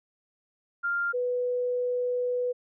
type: tone pair in turn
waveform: sine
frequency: 1396.9 / 493.9 Hz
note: F6 / B4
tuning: 0 / 0 cents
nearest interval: octave + tritone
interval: 1800 cents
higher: first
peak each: -25 dBFS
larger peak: neither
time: 0.83-1.13 / 1.13-2.53 s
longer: second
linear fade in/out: 20 ms
effects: none